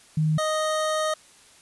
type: tone pair in turn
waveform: sine / 25% pulse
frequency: 155.56 / 622.2 Hz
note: D#3 / D#5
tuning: 0 / 0 cents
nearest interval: 2 octaves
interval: 2400 cents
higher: second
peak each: -19 dBFS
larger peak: neither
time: 0.17-0.38 / 0.38-1.14 s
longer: second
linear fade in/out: 5 ms
effects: white hiss -53 dBFS RMS until 1.61 s + resampled to 24000 Hz